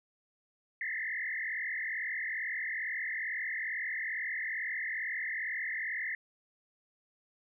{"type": "tone with frequency modulation", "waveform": "sine", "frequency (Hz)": 1925, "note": "B6", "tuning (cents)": -45, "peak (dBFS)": -33, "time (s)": [0.81, 6.15], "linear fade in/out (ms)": 2, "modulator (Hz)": 42.3, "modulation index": 4.3, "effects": []}